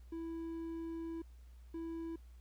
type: tone bursts at uneven times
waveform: triangle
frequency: 329.6 Hz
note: E4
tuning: in tune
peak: -38 dBFS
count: 2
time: 0.12-1.22 / 1.74-2.16 s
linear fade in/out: 5 ms
effects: added 60 Hz sine -53 dBFS peak until 2.4 s + pink hiss -73 dBFS RMS until 2.4 s